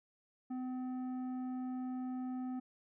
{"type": "tone with tanh clipping", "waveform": "triangle", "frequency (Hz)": 254.6, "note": "C4", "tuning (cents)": -47, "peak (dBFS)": -39, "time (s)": [0.5, 2.6], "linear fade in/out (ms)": 10, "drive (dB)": 13, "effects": []}